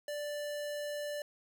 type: tone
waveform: square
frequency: 587.3 Hz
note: D5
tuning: in tune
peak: -37 dBFS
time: 0.08-1.22 s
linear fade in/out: 2 ms
effects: none